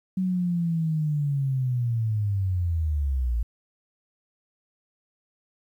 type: linear sweep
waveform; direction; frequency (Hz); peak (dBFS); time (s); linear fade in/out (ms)
sine; down; 188.6 to 55; -22; 0.17-3.43; 5
effects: 10-bit